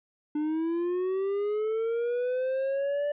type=linear sweep; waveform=triangle; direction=up; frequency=296.5 to 587.3 Hz; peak=-24 dBFS; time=0.35-3.12 s; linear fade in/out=5 ms; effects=resampled to 8000 Hz